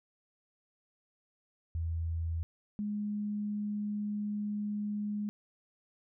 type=tone pair in turn; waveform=sine; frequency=82.5 / 207.9 Hz; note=E2 / G#3; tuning=+2 / +2 cents; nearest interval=octave + major third; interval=1600 cents; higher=second; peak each=-31 / -32 dBFS; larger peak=first; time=1.75-2.43 / 2.79-5.29 s; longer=second; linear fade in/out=0 ms; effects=none